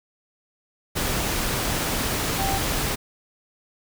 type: tone in noise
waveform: sine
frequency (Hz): 780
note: G5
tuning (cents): -9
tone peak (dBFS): -26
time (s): 2.38-2.59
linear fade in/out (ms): 20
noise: pink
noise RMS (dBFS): -25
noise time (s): 0.95-2.96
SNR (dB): -4
effects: none